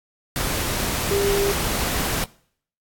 sine tone in noise, 400 Hz, G4, 35 cents sharp, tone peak -19 dBFS, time 1.11-1.52 s, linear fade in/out 0 ms, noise pink, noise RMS -24 dBFS, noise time 0.36-2.24 s, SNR +2 dB, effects noise-tail reverb RT60 0.6 s tail -23 dB re dry + AAC 64 kbps

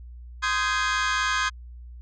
sawtooth chord, Ab major seventh, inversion first, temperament just, 1038.3 / 1245.9 / 1557.4 / 1661.2 Hz, C6 / Eb6 / G6 / Ab6, -14 / +2 / -12 / 0 cents, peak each -24 dBFS, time 0.42-1.5 s, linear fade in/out 20 ms, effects added 60 Hz sine -39 dBFS peak until 2.01 s + resampled to 16000 Hz

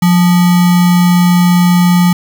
sine tone with sample-and-hold, 177.3 Hz, F3, 26 cents sharp, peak -5 dBFS, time 0.02-2.13 s, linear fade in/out 5 ms, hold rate 1050 Hz, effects none

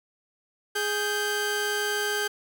sawtooth tone pair together, 415.3 / 1568 Hz, G#4 / G6, 0 / 0 cents, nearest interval octave + major seventh, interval 2300 cents, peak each -25 / -24 dBFS, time 0.75-2.28 s, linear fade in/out 10 ms, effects none

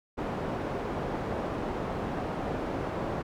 white low-pass noise, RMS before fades -33 dBFS, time 0.17-3.23 s, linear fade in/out 20 ms, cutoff 670 Hz, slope 12 dB/octave, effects none

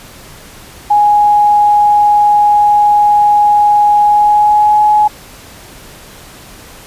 sine tone with pitch glide, 830.6 to 842.7 Hz, G#5 to G#5, 0 to +25 cents, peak -5 dBFS, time 0.9-5.08 s, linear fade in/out 10 ms, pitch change +25 cents, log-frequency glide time 4.01-4.81 s, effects pink hiss -35 dBFS RMS until 6.86 s + resampled to 32000 Hz

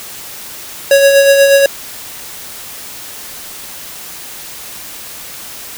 square tone with tremolo, 554.4 Hz, C#5, in tune, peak -4 dBFS, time 0.91-1.66 s, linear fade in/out 2 ms, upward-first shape sine, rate 8.3 Hz, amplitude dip 40%, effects white hiss -29 dBFS RMS until 5.77 s

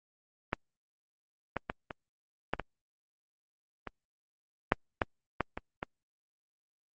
clicks, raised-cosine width 0.5 ms, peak -13 / -16 / -17 / -22 / -13 / -18 / -22 / -7 / -10 / -12 / -20 / -18 dBFS, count 12, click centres 0.531 / 1.567 / 1.699 / 1.908 / 2.536 / 2.597 / 3.873 / 4.721 / 5.018 / 5.407 / 5.575 / 5.829 s, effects Opus 24 kbps

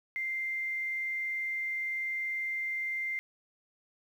sine tone, 2093 Hz, C7, in tune, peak -31 dBFS, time 0.16-3.19 s, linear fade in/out 0 ms, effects 10-bit

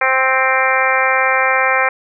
harmonic tone, 262.3 Hz, C4, 4 cents sharp, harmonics 2 / 3 / 4 / 5 / 6 / 7 / 8 / 9, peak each -20 / -20 / -20 / -20 / -20 / -20 / -20 / -20 dBFS, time 0.01-1.89 s, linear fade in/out 5 ms, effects none

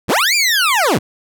20% pulse linear two-way sweep, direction up then down, 36.71 to 2444 to 67.4 Hz, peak -7 dBFS, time 0.08-0.99 s, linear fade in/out 20 ms, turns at 0.35 s, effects none

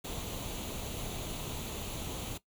pink noise with comb filter, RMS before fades -39 dBFS, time 0.04-2.38 s, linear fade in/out 10 ms, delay 0.29 ms, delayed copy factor +0.6, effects noise-tail reverb RT60 0.1 s tail -17 dB re dry

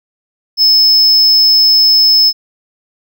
triangle tone, 5220 Hz, E8, 18 cents flat, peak -4 dBFS, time 0.57-2.33 s, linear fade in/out 50 ms, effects none

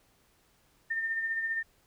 sine tone with tremolo, 1810 Hz, A6, 48 cents sharp, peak -27 dBFS, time 0.9-1.63 s, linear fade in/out 10 ms, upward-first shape triangle, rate 15 Hz, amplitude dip 50%, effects pink hiss -67 dBFS RMS until 1.86 s

